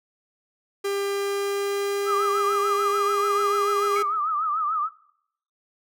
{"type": "tone with pitch glide", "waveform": "45% pulse", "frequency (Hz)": [399, 406.2], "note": ["G4", "G#4"], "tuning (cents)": [31, -38], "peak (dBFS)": -24, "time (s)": [0.84, 4.03], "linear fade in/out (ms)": 10, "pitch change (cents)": 31, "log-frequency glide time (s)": [1.04, 3.42]}
{"type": "tone with vibrato", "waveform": "sine", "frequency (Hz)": 1239, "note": "D#6", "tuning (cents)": -8, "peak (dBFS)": -22, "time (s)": [2.05, 4.9], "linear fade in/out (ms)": 50, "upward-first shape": "triangle", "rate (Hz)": 6.8, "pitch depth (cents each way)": 130}
{"type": "tone with exponential decay", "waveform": "sine", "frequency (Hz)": 2227, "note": "C#7", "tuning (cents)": 7, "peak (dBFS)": -28, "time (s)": [3.96, 4.14], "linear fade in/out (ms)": 1, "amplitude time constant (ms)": 38}
{"effects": ["noise-tail reverb RT60 0.7 s tail -21 dB re dry"]}